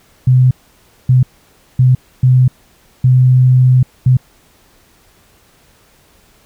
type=tone bursts at uneven times; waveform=sine; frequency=127.6 Hz; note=C3; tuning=43 cents flat; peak=-5 dBFS; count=6; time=0.27-0.51 / 1.09-1.23 / 1.79-1.95 / 2.23-2.48 / 3.04-3.83 / 4.06-4.17 s; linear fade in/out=5 ms; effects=pink hiss -50 dBFS RMS until 6.45 s